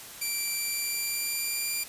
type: tone with pitch glide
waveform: 5% pulse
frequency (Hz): 2349 to 2383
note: D7 to D7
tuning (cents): 0 to +25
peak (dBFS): -19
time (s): 0.21-1.84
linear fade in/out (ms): 10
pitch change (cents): +25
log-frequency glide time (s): 0.62-1.72
effects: white hiss -44 dBFS RMS until 1.88 s + resampled to 32000 Hz